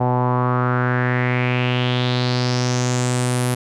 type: tone with low-pass filter sweep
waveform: sawtooth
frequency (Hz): 124.5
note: B2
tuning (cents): +14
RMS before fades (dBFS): -19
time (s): 0-3.55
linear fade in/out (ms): 10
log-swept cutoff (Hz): 810 to 11000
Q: 4.2
effects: none